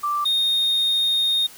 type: tone pair in turn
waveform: sine / triangle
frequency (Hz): 1174.7 / 3694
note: D6 / A#7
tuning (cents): 0 / -16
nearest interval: octave + minor sixth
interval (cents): 1984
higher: second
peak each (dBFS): -20 / -16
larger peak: second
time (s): 0.03-0.25 / 0.25-1.47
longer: second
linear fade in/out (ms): 10
effects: white hiss -44 dBFS RMS until 1.57 s